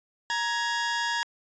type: tone pair together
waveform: sawtooth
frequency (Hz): 938.4 / 1672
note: A#5 / G#6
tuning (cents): +11 / +11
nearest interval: minor seventh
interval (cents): 1000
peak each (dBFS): -25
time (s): 0.3-1.23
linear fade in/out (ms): 0
effects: resampled to 16000 Hz